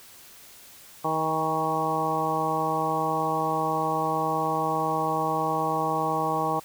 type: harmonic tone with a mistuned harmonic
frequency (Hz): 158.3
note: D#3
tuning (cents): +30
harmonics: 1 / 2 / 3 / 4 / 5 / 6 / 7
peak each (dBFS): -34 / -33 / -32 / -33 / -28 / -32 / -29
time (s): 1.04-6.6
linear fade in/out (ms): 10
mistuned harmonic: 5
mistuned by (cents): +21
effects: white hiss -49 dBFS RMS until 6.64 s